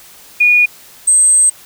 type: tone pair in turn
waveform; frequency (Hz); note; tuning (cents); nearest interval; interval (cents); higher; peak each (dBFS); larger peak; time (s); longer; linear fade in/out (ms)
sine; 2449 / 8280; D#7 / C9; -28 / -19; octave + major sixth; 2109; second; -6; neither; 0.4-0.66 / 1.07-1.5; second; 10
effects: white hiss -40 dBFS RMS until 1.65 s